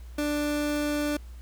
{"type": "tone", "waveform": "30% pulse", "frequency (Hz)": 294.8, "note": "D4", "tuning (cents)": 7, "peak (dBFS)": -23, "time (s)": [0.18, 1.17], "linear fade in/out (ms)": 5, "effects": ["added 60 Hz sine -40 dBFS peak until 1.41 s", "pink hiss -58 dBFS RMS until 1.41 s"]}